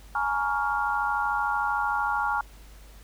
sine chord, Bb minor seventh, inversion third, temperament just, 839.1 / 932.3 / 1118.8 / 1398.5 Hz, Ab5 / Bb5 / Db6 / F6, +18 / 0 / +16 / +2 cents, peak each -28 / -31 / -31 / -28 dBFS, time 0.15-2.41 s, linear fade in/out 2 ms, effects added 50 Hz sine -46 dBFS peak until 3.03 s + pink hiss -54 dBFS RMS until 3.03 s

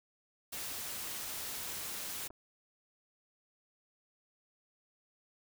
white noise, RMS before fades -41 dBFS, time 0.52-2.28 s, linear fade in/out 10 ms
clicks, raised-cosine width 1 ms, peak -38 dBFS, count 2, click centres 2.304 / 2.307 s
effects none

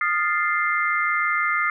sine chord, F dominant seventh, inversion third, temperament equal with one note detuned, 1230.9 / 1396.9 / 1760 / 2093 Hz, Eb6 / F6 / A6 / C7, -19 / 0 / 0 / 0 cents, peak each -24 / -26 / -29 / -23 dBFS, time 0.01-1.7 s, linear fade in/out 2 ms, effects none

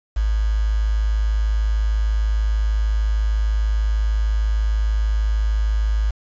sine tone with quantisation, 53.2 Hz, G#1, 42 cents sharp, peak -16 dBFS, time 0.16-6.11 s, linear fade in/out 10 ms, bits 6, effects resampled to 16000 Hz

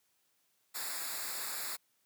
white noise with comb filter, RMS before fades -39 dBFS, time 0.74-1.77 s, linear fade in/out 20 ms, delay 0.33 ms, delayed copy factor -0.8, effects white hiss -75 dBFS RMS until 2.05 s + high-pass 80 Hz 12 dB/octave

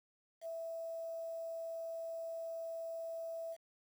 sine tone with quantisation, 659.3 Hz, E5, in tune, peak -40 dBFS, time 0.41-3.57 s, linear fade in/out 50 ms, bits 10, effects none

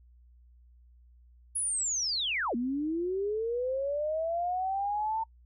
sine linear two-way sweep, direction down then up, 10548 to 230 to 903 Hz, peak -28 dBFS, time 1.55-5.24 s, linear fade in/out 10 ms, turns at 2.55 s, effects noise-tail reverb RT60 0.1 s tail -26 dB re dry + added 60 Hz sine -55 dBFS peak until 5.45 s

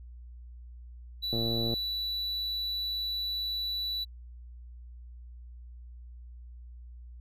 triangle tone, 3951 Hz, B7, in tune, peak -29 dBFS, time 1.22-4.05 s, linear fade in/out 20 ms
click train, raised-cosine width 2 ms, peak -21 dBFS, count 48, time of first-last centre 1.33-1.739 s, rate 115 Hz
effects added 60 Hz sine -44 dBFS peak until 7.2 s

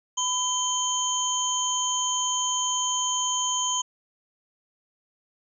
sine tone cluster, 998 / 3108 / 6370 / 6850 Hz, B5 / G7 / G8 / A8, +18 / -16 / +27 / -47 cents, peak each -29 dBFS, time 0.17-3.82 s, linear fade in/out 10 ms, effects none

